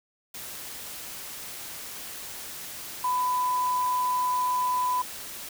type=tone in noise; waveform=sine; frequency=999 Hz; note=B5; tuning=20 cents sharp; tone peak=-23 dBFS; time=3.04-5.02 s; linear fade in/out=5 ms; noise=white; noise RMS=-39 dBFS; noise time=0.34-5.49 s; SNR=+13 dB; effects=none